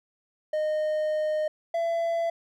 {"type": "tone pair in turn", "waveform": "triangle", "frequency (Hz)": [615, 671.3], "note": ["D#5", "E5"], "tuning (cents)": [-20, 31], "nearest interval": "major second", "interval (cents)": 151, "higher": "second", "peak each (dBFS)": -22, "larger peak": "neither", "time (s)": [[0.53, 1.48], [1.74, 2.3]], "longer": "first", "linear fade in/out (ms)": 5, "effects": []}